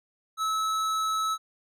triangle tone with hard clipping, 1299 Hz, E6, 26 cents flat, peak -27 dBFS, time 0.37-1.38 s, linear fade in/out 50 ms, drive 18 dB, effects none

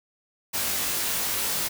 white noise with comb filter, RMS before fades -27 dBFS, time 0.53-1.69 s, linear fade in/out 20 ms, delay 20 ms, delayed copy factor +0.95, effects none

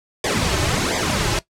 pink noise with flanger, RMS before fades -20 dBFS, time 0.24-1.39 s, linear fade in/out 2 ms, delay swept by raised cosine 0.71 to 4.31 ms, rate 1.4 Hz, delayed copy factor -0.8, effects noise-tail reverb RT60 0.1 s tail -17 dB re dry + low-pass 8000 Hz 12 dB/octave

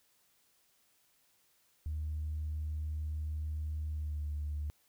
sine tone with pitch glide, 76.7 to 74.26 Hz, D#2 to D2, -24 to +20 cents, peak -33 dBFS, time 1.86-4.7 s, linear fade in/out 0 ms, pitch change -56 cents, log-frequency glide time 3.91-4.26 s, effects tanh soft clip ceiling -30 dBFS + white hiss -71 dBFS RMS until 4.88 s

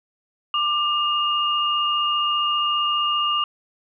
sine tone pair together, 1189 / 2837 Hz, D6 / F7, +21 / +27 cents, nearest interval octave + minor third, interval 1506 cents, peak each -21 / -22 dBFS, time 0.54-3.44 s, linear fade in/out 2 ms, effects none

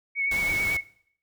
sine tone with vibrato, 2217 Hz, C#7, in tune, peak -23 dBFS, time 0.15-0.82 s, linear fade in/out 50 ms, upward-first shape sine, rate 9.1 Hz, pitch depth 24 cents each way
pink noise, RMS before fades -35 dBFS, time 0.31-0.77 s, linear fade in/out 5 ms
effects noise-tail reverb RT60 0.6 s tail -19 dB re dry

